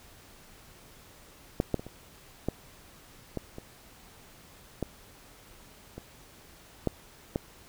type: clicks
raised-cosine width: 2 ms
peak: -11 / -12 / -26 / -28 / -14 / -18 / -26 / -16 / -26 / -12 / -14 dBFS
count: 11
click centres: 1.601 / 1.743 / 1.795 / 1.866 / 2.486 / 3.373 / 3.584 / 4.827 / 5.98 / 6.873 / 7.359 s
effects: pink hiss -54 dBFS RMS until 7.68 s